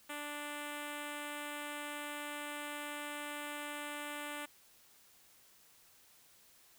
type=tone with notch filter; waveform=5% pulse; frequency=293.7 Hz; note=D4; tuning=in tune; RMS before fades=-43 dBFS; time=0.09-4.46 s; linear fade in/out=10 ms; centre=4500 Hz; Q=1.5; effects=white hiss -64 dBFS RMS until 6.78 s